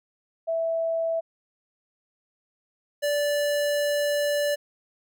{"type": "tone pair in turn", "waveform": ["sine", "square"], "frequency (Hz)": [658, 582.6], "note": ["E5", "D5"], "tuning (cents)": [-3, -14], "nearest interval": "major second", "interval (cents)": 211, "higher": "first", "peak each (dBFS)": -23, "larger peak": "neither", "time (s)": [[0.47, 1.21], [3.02, 4.56]], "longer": "second", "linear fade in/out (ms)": 20, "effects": []}